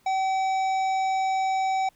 harmonic tone, 764 Hz, G5, 45 cents flat, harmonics 1 / 3 / 5 / 7 / 9, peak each -22 / -35 / -43 / -48 / -46 dBFS, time 0.06-1.89 s, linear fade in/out 5 ms, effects pink hiss -63 dBFS RMS until 1.95 s

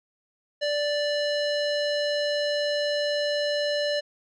square tone with low-pass filter, 586 Hz, D5, 4 cents flat, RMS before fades -26 dBFS, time 0.61-4.01 s, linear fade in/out 20 ms, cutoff 4400 Hz, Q 2.7, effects none

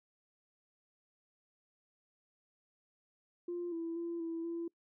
sine tone with pitch steps, 349 / 332 / 339.3 / 330.6 / 337 Hz, F4 / E4 / F4 / E4 / E4, -1 / +12 / -50 / +5 / +38 cents, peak -35 dBFS, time 3.48-4.68 s, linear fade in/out 5 ms, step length 240 ms, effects noise-tail reverb RT60 0.1 s tail -24 dB re dry + tanh soft clip ceiling -32 dBFS

